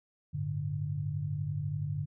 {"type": "chord", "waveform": "sine", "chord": "G suspended second", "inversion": "none", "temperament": "equal", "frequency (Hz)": [98, 110, 146.83], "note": ["G2", "A2", "D3"], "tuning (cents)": [0, 0, 0], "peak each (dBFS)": [-37, -39, -33], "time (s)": [0.33, 2.06], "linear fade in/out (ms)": 20, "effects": []}